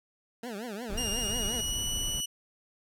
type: tone with vibrato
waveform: 20% pulse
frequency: 221.7 Hz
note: A3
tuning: 13 cents sharp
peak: -31 dBFS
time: 0.43-1.61 s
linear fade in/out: 5 ms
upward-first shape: triangle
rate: 5.6 Hz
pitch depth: 260 cents each way
type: noise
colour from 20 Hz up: brown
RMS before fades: -37 dBFS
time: 0.89-2.21 s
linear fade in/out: 10 ms
type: tone with pitch glide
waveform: 20% pulse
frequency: 2831 to 2950 Hz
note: F7 to F#7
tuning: +23 to -6 cents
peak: -25 dBFS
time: 0.97-2.26 s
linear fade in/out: 10 ms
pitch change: +71 cents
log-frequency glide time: 1.14-1.82 s
effects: none